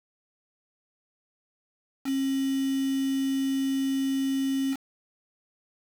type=tone with quantisation; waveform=sine; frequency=270 Hz; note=C#4; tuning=45 cents flat; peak=-24 dBFS; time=2.04-4.77 s; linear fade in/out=50 ms; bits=6; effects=none